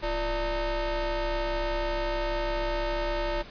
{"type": "ring-modulated tone", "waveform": "30% pulse", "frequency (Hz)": 311.1, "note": "D#4", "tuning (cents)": 0, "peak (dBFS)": -21, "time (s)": [0.02, 3.43], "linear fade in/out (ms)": 20, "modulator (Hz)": 278, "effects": ["pink hiss -46 dBFS RMS until 3.5 s", "resampled to 11025 Hz"]}